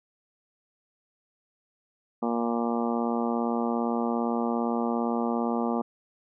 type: harmonic tone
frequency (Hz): 117.5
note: A#2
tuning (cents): +14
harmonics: 2 / 3 / 4 / 5 / 6 / 7 / 8 / 9 / 10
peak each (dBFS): -27 / -34 / -33 / -37 / -35 / -35 / -39 / -41 / -38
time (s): 2.22-5.82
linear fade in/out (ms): 10
effects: none